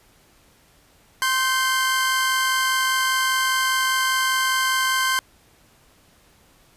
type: tone pair together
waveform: sawtooth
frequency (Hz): 1049 / 1551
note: C6 / G6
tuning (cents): +4 / -19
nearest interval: perfect fifth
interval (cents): 677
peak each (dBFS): -18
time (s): 1.22-5.19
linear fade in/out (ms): 0
effects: pink hiss -56 dBFS RMS until 6.76 s + resampled to 32000 Hz